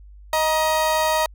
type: tone pair together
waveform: 35% pulse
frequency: 626.3 / 947 Hz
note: D#5 / A#5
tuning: +11 / +27 cents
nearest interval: perfect fifth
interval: 716 cents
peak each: -19 dBFS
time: 0.33-1.26 s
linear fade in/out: 2 ms
effects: added 50 Hz sine -41 dBFS peak until 1.34 s